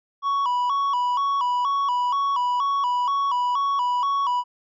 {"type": "tone with vibrato", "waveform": "triangle", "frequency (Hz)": 1046.5, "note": "C6", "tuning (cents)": 0, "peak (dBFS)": -18, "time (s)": [0.22, 4.44], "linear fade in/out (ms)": 50, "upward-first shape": "square", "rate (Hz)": 2.1, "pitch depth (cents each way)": 110, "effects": ["resampled to 16000 Hz"]}